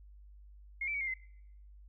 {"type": "tone with pitch steps", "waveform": "sine", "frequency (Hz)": [2147, 2327, 2254, 2127, 2057], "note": ["C7", "D7", "C#7", "C7", "C7"], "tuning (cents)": [44, -17, 28, 28, -30], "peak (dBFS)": -33, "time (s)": [0.81, 1.14], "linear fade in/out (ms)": 5, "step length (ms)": 66, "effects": ["noise-tail reverb RT60 0.8 s tail -24 dB re dry", "added 50 Hz sine -52 dBFS peak until 1.88 s"]}